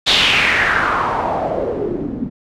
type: noise with low-pass filter sweep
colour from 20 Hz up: white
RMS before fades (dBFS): -17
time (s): 0.06-2.3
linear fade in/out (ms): 20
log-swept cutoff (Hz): 3800 to 230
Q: 3.8
effects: none